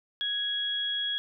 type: tone pair together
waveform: sine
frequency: 1661.2 / 3322 Hz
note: G#6 / G#7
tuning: 0 / 0 cents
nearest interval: octave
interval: 1200 cents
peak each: -36 / -28 dBFS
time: 0.21-1.18 s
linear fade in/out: 0 ms
effects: none